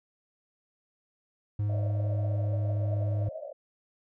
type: tone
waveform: triangle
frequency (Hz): 103.83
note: G#2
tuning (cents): 0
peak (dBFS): -24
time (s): 1.59-3.29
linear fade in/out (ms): 5
type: band-pass noise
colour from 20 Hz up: pink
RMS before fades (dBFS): -41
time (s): 1.69-3.53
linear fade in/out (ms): 10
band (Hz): 550 to 650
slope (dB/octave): 96
effects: none